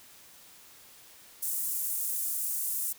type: high-pass noise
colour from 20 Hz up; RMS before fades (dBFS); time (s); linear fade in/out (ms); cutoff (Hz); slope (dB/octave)
pink; -32; 1.42-2.93; 10; 8700; 24
effects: white hiss -54 dBFS RMS until 2.98 s